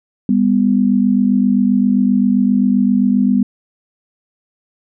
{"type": "tone pair together", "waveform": "sine", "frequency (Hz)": [200.8, 248.4], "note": ["G3", "B3"], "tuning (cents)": [42, 10], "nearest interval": "major third", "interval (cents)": 368, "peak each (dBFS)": -13, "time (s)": [0.29, 3.43], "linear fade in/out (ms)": 2, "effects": []}